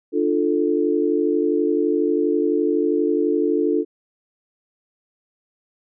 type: chord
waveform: sine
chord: D minor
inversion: none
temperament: equal with one note detuned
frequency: 297.1 / 349.2 / 440 Hz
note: D4 / F4 / A4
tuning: +20 / 0 / 0 cents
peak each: -21 dBFS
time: 0.12-3.85 s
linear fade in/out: 50 ms
effects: none